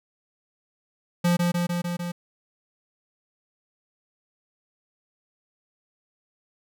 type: tone with echo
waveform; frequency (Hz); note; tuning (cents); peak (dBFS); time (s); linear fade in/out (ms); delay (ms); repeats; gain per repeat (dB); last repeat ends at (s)
square; 174.4; F3; -2; -19; 1.24-1.37; 10; 150; 5; -2; 2.12
effects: none